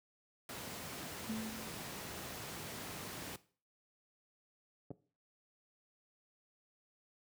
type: noise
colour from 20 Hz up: pink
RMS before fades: -45 dBFS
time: 0.49-3.36 s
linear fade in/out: 2 ms
type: tone with exponential decay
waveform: sine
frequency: 220 Hz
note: A3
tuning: in tune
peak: -35 dBFS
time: 1.29-1.98 s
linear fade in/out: 5 ms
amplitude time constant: 150 ms
type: clicks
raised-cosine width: 2 ms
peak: -32 dBFS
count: 2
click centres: 4.906 / 4.913 s
effects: noise-tail reverb RT60 0.4 s tail -17 dB re dry + high-pass 100 Hz 12 dB/octave